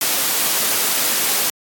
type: noise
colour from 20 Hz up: white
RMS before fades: -18 dBFS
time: 0.01-1.5 s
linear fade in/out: 2 ms
effects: high-pass 200 Hz 12 dB/octave + AAC 64 kbps